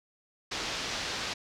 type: low-pass noise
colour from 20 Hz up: white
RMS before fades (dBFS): -35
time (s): 0.51-1.34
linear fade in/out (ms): 10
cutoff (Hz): 5400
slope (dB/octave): 24
effects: none